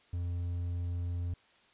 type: tone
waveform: triangle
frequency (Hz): 87.31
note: F2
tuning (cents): 0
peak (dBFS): -30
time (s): 0.13-1.34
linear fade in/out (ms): 5
effects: white hiss -64 dBFS RMS until 1.73 s + resampled to 8000 Hz